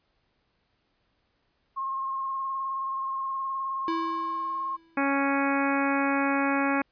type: tone with vibrato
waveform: sine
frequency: 1073 Hz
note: C6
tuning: 43 cents sharp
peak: -28 dBFS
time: 1.76-4.77 s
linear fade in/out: 20 ms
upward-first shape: square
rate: 19 Hz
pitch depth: 16 cents each way
type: tone with exponential decay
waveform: square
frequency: 329.6 Hz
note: E4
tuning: in tune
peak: -27 dBFS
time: 3.88-5.13 s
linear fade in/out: 1 ms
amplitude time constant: 270 ms
type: harmonic tone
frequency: 277.2 Hz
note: C#4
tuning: in tune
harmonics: 1 / 2 / 3 / 4 / 5 / 6 / 7 / 8 / 9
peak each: -26 / -32 / -31 / -32 / -33 / -33 / -39 / -35 / -37 dBFS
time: 4.97-6.82 s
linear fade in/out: 5 ms
effects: pink hiss -72 dBFS RMS until 6.91 s + resampled to 11025 Hz